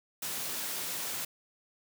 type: high-pass noise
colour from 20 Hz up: white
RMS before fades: -36 dBFS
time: 0.22-1.25 s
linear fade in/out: 5 ms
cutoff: 110 Hz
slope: 24 dB/octave
effects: none